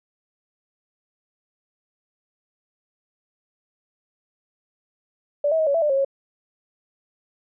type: tone with pitch steps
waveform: sine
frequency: 581 / 644 / 631 / 562 / 663 / 597 / 542 / 548 Hz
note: D5 / E5 / D#5 / C#5 / E5 / D5 / C#5 / C#5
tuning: -19 / -41 / +24 / +24 / +10 / +28 / -39 / -20 cents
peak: -17 dBFS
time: 5.44-6.048 s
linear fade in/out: 5 ms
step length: 76 ms
effects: none